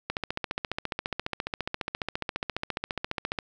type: click train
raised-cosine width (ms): 0.3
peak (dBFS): -13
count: 49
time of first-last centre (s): 0.1-3.388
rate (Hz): 14.6
effects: none